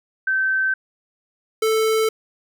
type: tone pair in turn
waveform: sine / square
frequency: 1545 / 440.4 Hz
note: G6 / A4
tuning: -26 / +2 cents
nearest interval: octave + minor seventh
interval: 2172 cents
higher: first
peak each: -17 dBFS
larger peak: neither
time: 0.27-0.74 / 1.62-2.09 s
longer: neither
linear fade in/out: 5 ms
effects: none